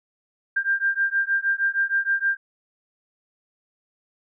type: beating tone pair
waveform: sine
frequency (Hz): 1588 / 1594.4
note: G6 / G6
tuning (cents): +22 / +29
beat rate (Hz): 6.4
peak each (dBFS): -23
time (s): 0.56-2.37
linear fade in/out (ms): 10
effects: none